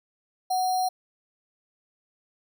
sine tone with sample-and-hold, 740 Hz, F#5, in tune, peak -22 dBFS, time 0.5-0.89 s, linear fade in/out 10 ms, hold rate 4900 Hz, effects none

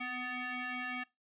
sine tone with frequency modulation, 246.9 Hz, B3, in tune, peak -36 dBFS, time 0-1.04 s, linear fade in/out 10 ms, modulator 499 Hz, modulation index 5.1, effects noise-tail reverb RT60 0.2 s tail -21 dB re dry + resampled to 8000 Hz

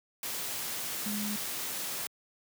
sine tone in noise, 208.8 Hz, G#3, 10 cents sharp, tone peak -33 dBFS, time 1.06-1.36 s, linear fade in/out 2 ms, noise white, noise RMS -36 dBFS, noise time 0.23-2.07 s, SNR 0 dB, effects high-pass 100 Hz 12 dB/octave

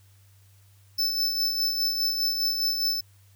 square tone with tremolo, 5274 Hz, E8, in tune, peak -22 dBFS, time 0.98-3.01 s, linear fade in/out 10 ms, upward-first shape sine, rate 4.9 Hz, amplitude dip 45%, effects added 98 Hz sine -54 dBFS peak until 3.35 s + white hiss -63 dBFS RMS until 3.35 s

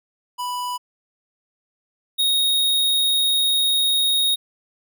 square tone pair in turn, 987.8 / 3745 Hz, B5 / A#7, 0 / +7 cents, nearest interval octave + major seventh, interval 2307 cents, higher second, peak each -25 / -17 dBFS, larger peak second, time 0.38-0.78 / 2.18-4.36 s, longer second, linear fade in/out 20 ms, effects none

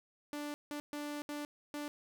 sawtooth tone bursts at uneven times, 293.7 Hz, D4, in tune, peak -35 dBFS, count 5, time 0.33-0.54 / 0.71-0.8 / 0.93-1.22 / 1.29-1.45 / 1.74-1.88 s, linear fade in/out 0 ms, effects none

